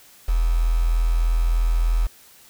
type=tone with quantisation; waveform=sine; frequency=41.6 Hz; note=E1; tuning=17 cents sharp; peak=-16 dBFS; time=0.28-2.07 s; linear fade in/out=10 ms; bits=6; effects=white hiss -50 dBFS RMS until 2.49 s